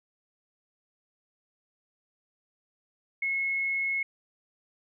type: tone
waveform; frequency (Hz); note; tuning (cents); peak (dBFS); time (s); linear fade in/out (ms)
sine; 2178; C#7; -31; -26; 3.22-4.03; 5
effects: none